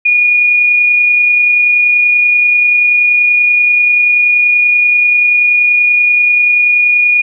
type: tone with amplitude modulation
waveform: sine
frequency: 2444 Hz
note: D#7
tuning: 32 cents flat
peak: -5 dBFS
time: 0.05-7.22 s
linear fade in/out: 10 ms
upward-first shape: sine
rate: 30.4 Hz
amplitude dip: 25%
effects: none